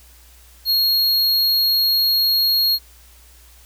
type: tone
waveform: square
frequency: 4286 Hz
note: C8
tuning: 41 cents sharp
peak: -15 dBFS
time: 0.65-2.79 s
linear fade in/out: 50 ms
effects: added 60 Hz sine -47 dBFS peak until 3.65 s + white hiss -50 dBFS RMS until 3.65 s